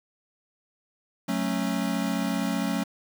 square chord, F# minor, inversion none, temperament equal with one note detuned, 185 / 220 / 273.7 Hz, F#3 / A3 / C#4, 0 / 0 / -22 cents, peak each -30 dBFS, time 1.28-2.84 s, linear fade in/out 10 ms, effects 8-bit

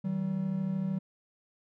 triangle tone pair together, 157.9 / 191.08 Hz, D#3 / G3, +26 / -44 cents, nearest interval minor third, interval 330 cents, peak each -33 / -28 dBFS, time 0.04-0.99 s, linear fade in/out 10 ms, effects none

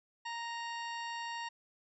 harmonic tone with a mistuned harmonic, 932.3 Hz, A#5, in tune, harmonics 1 / 2 / 3 / 4 / 5 / 6 / 8, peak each -40 / -44 / -47 / -53 / -52 / -54 / -59 dBFS, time 0.25-1.49 s, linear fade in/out 10 ms, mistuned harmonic 5, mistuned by -68 cents, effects none

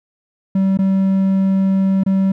triangle tone with dropouts, 192.4 Hz, G3, 32 cents flat, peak -10 dBFS, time 0.55-2.32 s, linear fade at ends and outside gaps 5 ms, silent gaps 0.774-0.788 / 2.036-2.062 s, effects none

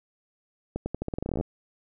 accelerating click train, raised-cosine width 2 ms, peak -16 dBFS, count 17, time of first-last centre 0.76-1.41 s, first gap 100 ms, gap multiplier 0.86, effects none

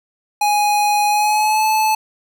square tone with pitch glide, 830.6 to 867.9 Hz, G#5 to A5, 0 to -24 cents, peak -14 dBFS, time 0.41-1.95 s, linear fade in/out 5 ms, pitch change +76 cents, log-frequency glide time 1.07-1.65 s, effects none

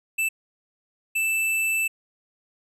square tone bursts at uneven times, 2646 Hz, E7, 6 cents sharp, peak -22 dBFS, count 2, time 0.18-0.29 / 1.15-1.88 s, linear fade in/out 10 ms, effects resampled to 32000 Hz

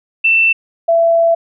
sine tone pair in turn, 2675 / 668.8 Hz, E7 / E5, +25 / +25 cents, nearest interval 2 octaves, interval 2400 cents, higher first, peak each -8 dBFS, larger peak neither, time 0.24-0.53 / 0.88-1.35 s, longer second, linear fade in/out 10 ms, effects none

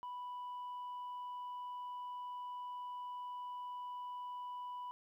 sine tone, 987.8 Hz, B5, in tune, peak -40 dBFS, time 0.03-4.91 s, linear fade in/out 0 ms, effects tanh soft clip ceiling -41 dBFS + 13-bit

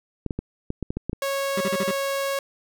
clicks, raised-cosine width 3 ms, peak -14 dBFS, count 9, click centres 0.263 / 0.308 / 0.39 / 0.704 / 0.827 / 0.905 / 0.97 / 1.096 / 1.131 s
sawtooth tone, 551 Hz, C#5, 11 cents flat, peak -20 dBFS, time 1.22-2.39 s, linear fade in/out 2 ms
25% pulse tone bursts, 196 Hz, G3, in tune, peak -20 dBFS, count 5, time 1.57-1.912 s, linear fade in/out 5 ms, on 38 ms, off 38 ms
effects none

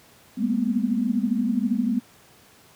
sine tone cluster, 201.4 / 224.5 / 239.3 / 251.8 Hz, G3 / A3 / A#3 / B3, +47 / +35 / +46 / +34 cents, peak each -26 dBFS, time 0.37-2 s, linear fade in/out 20 ms, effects pink hiss -53 dBFS RMS until 2.75 s + high-pass 100 Hz 12 dB/octave

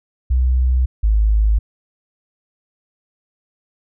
sine tone pair in turn, 63.2 / 53.14 Hz, B1 / G#1, +41 / +40 cents, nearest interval minor third, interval 301 cents, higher first, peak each -12 / -11 dBFS, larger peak second, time 0.3-0.86 / 1.03-1.59 s, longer neither, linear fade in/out 10 ms, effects none

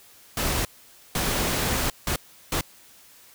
pink noise bursts at uneven times, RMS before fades -25 dBFS, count 4, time 0.37-0.65 / 1.15-1.9 / 2.07-2.16 / 2.52-2.61 s, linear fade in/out 2 ms, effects white hiss -52 dBFS RMS until 3.34 s

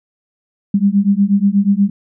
sine beating tone pair, 196 / 204.3 Hz, G3 / G#3, 0 / -28 cents, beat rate 8.3 Hz, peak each -13 dBFS, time 0.74-1.9 s, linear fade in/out 5 ms, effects none

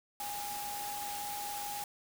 sine tone in noise, 821 Hz, G#5, 20 cents flat, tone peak -39 dBFS, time 0.2-1.84 s, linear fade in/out 2 ms, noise white, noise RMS -42 dBFS, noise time 0.2-1.84 s, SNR 0 dB, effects none

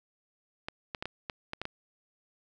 clicks, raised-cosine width 0.3 ms, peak -19 dBFS, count 8, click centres 0.685 / 0.948 / 1.025 / 1.056 / 1.298 / 1.534 / 1.616 / 1.654 s, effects none

